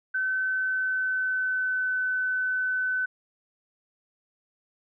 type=tone with pitch glide; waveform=sine; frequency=1526 to 1511.1 Hz; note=G6 to F#6; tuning=-47 to +36 cents; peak=-24 dBFS; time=0.14-3.06 s; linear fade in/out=10 ms; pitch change=-17 cents; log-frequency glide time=0.43-1.98 s; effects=none